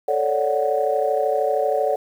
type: chord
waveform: sine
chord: D major seventh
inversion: second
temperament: equal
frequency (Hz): 440 / 554.4 / 587.3 / 740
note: A4 / C#5 / D5 / F#5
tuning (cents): 0 / 0 / 0 / 0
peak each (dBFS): -23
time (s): 0.08-1.96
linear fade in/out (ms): 5
effects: tanh soft clip ceiling -7 dBFS + 8-bit